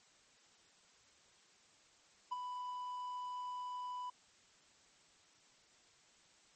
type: tone with ADSR envelope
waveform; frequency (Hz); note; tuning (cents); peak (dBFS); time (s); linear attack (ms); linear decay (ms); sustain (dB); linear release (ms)
triangle; 993; B5; +9; -33; 2.31-4.1; 14; 22; -6; 5
effects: white hiss -67 dBFS RMS until 6.55 s + MP3 32 kbps